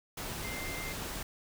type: tone in noise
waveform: sine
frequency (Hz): 2093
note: C7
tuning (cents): 0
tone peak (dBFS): -41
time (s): 0.44-0.93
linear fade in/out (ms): 5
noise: pink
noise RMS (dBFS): -39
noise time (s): 0.17-1.23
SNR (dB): -5
effects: none